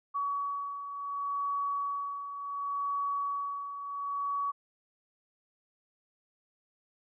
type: beating tone pair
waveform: sine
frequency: 1130 / 1130.69 Hz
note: C#6 / C#6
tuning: +33 / +34 cents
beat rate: 0.69 Hz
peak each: -39 / -32 dBFS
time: 0.14-4.52 s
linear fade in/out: 20 ms
effects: none